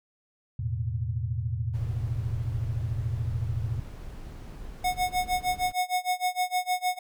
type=chord; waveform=sine; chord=E suspended fourth; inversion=none; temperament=just; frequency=82.41 / 109.88 / 123.61 Hz; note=E2 / A2 / B2; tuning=0 / -2 / +2 cents; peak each=-33 / -30 / -32 dBFS; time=0.59-3.8 s; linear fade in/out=5 ms
type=noise; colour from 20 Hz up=brown; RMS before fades=-40 dBFS; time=1.73-5.73 s; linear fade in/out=20 ms
type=tone with tremolo; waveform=square; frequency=730 Hz; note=F#5; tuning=24 cents flat; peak=-23 dBFS; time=4.84-6.99 s; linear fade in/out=5 ms; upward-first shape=sine; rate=6.5 Hz; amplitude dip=95%
effects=none